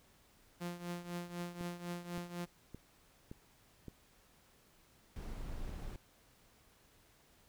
sawtooth tone with tremolo, 174.61 Hz, F3, in tune, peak -34 dBFS, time 0.6-2.46 s, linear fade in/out 20 ms, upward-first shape triangle, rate 4 Hz, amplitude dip 80%
click train, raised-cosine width 3 ms, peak -34 dBFS, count 5, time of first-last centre 1.61-3.883 s, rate 1.76 Hz
brown noise, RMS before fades -43 dBFS, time 5.16-5.96 s, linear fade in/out 2 ms
effects pink hiss -67 dBFS RMS until 7.48 s

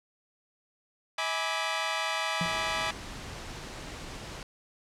15% pulse chord, E dominant seventh, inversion none, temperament equal with one note detuned, 643.5 / 830.6 / 987.8 / 1174.7 Hz, E5 / G#5 / B5 / D6, -42 / 0 / 0 / 0 cents, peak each -28 dBFS, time 1.18-2.91 s, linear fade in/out 5 ms
triangle tone with exponential decay, 171.6 Hz, F3, 30 cents flat, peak -24 dBFS, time 2.41-2.58 s, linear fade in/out 2 ms, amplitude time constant 35 ms
pink noise, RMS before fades -41 dBFS, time 2.45-4.43 s, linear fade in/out 2 ms
effects low-pass 7000 Hz 12 dB/octave

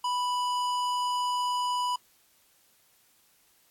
triangle tone with hard clipping, 987.8 Hz, B5, in tune, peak -28 dBFS, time 0.04-1.96 s, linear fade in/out 5 ms, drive 18 dB, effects white hiss -64 dBFS RMS until 3.7 s + AAC 64 kbps

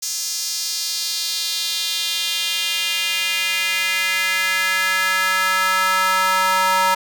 square tone with high-pass filter sweep, 187.3 Hz, F#3, 21 cents sharp, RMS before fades -20 dBFS, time 0.02-6.95 s, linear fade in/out 10 ms, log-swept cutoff 5900 to 1000 Hz, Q 2.5, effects none

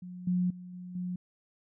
sine tone with level steps, 180 Hz, F#3, 47 cents flat, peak -40 / -25 / -42 / -40 / -32 dBFS, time 0.02-1.16 s, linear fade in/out 5 ms, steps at 0.27 / 0.5 / 0.73 / 0.95 s, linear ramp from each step 5 ms, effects none

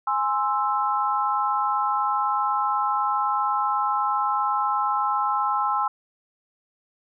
sine chord, Ab augmented, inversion none, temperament equal, 830.6 / 1046.5 / 1318.5 Hz, Ab5 / C6 / E6, 0 / 0 / 0 cents, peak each -25 dBFS, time 0.07-5.88 s, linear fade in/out 5 ms, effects none

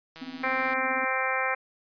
click train, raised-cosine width 0.2 ms, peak -27 dBFS, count 94, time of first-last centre 0.16-0.734 s, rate 162 Hz
triangle tone with tremolo, 260.1 Hz, C4, 10 cents flat, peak -30 dBFS, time 0.21-1.05 s, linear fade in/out 10 ms, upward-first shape triangle, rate 16 Hz, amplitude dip 100%
harmonic tone, 261.6 Hz, C4, in tune, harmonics 2 / 3 / 4 / 5 / 6 / 7 / 8 / 9, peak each -33 / -33 / -33 / -33 / -33 / -33 / -33 / -33 dBFS, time 0.43-1.55 s, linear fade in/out 10 ms
effects resampled to 11025 Hz

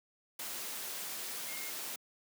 sine tone in noise, 2137 Hz, C7, 36 cents sharp, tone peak -46 dBFS, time 1.48-1.7 s, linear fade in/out 5 ms, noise white, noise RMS -41 dBFS, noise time 0.39-1.96 s, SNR -8 dB, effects high-pass 200 Hz 12 dB/octave

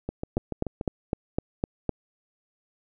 two click trains, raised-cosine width 2 ms, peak -11 / -17 dBFS, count 7 / 6, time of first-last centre 0.37-1.893 / 0.09-0.812 s, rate 3.94 / 6.93 Hz, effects none

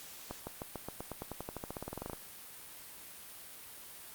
accelerating click train, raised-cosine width 1 ms, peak -25 dBFS, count 23, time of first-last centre 0.31-2.133 s, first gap 160 ms, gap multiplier 0.93, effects white hiss -50 dBFS RMS until 4.14 s + Opus 48 kbps

